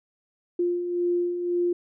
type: beating tone pair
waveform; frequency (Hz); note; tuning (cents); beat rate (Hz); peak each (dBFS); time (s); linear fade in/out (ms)
sine; 349.2 / 351.1; F4 / F4; 0 / +9; 1.9; -32 / -23; 0.59-1.73; 5
effects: none